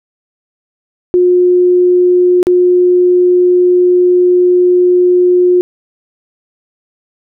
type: tone with dropouts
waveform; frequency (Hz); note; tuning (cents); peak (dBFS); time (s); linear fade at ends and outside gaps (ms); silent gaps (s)
sine; 359; F4; +48; -5; 1.14-5.61; 0; 2.429-2.469
effects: none